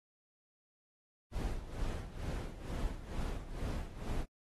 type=noise with tremolo; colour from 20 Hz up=brown; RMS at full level=-36 dBFS; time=1.31-4.26 s; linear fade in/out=50 ms; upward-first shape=sine; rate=2.2 Hz; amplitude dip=75%; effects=AAC 32 kbps